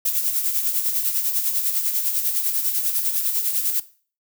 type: noise with tremolo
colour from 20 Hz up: violet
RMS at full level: -20 dBFS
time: 0.05-3.8 s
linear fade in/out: 5 ms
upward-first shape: sine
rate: 10 Hz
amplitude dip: 55%
effects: noise-tail reverb RT60 0.4 s tail -17 dB re dry